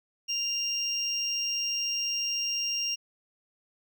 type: tone pair together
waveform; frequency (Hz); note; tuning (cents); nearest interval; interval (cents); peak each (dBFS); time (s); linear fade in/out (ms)
triangle; 2794 / 5588; F7 / F8; 0 / 0; octave; 1200; -31 / -28; 0.28-2.96; 20
effects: none